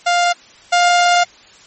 sawtooth tone pair in turn, 701 / 704.2 Hz, F5 / F5, +6 / +14 cents, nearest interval unison, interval 8 cents, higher second, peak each -8 / -6 dBFS, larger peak second, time 0.06-0.33 / 0.72-1.24 s, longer second, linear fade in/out 10 ms, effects white hiss -44 dBFS RMS until 1.66 s + MP3 32 kbps

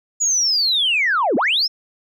sine linear two-way sweep, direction down then up, 6950 to 201.3 to 5480 Hz, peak -14 dBFS, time 0.2-1.68 s, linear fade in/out 20 ms, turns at 1.36 s, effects tanh soft clip ceiling -10 dBFS

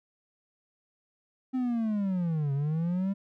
triangle linear two-way sweep, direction down then up, 261.6 to 136.3 to 199.8 Hz, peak -24 dBFS, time 1.53-3.14 s, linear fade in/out 20 ms, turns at 2.53 s, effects none

